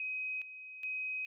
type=tone with tremolo; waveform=sine; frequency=2525 Hz; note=D#7; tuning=25 cents sharp; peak=-35 dBFS; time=0-1.26 s; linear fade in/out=2 ms; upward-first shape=square; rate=1.2 Hz; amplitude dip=70%; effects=none